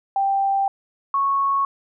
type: tone pair in turn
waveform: sine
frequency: 786 / 1104 Hz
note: G5 / C#6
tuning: +4 / -7 cents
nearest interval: tritone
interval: 589 cents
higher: second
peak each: -17 dBFS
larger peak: neither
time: 0.16-0.68 / 1.14-1.65 s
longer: first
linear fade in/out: 2 ms
effects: none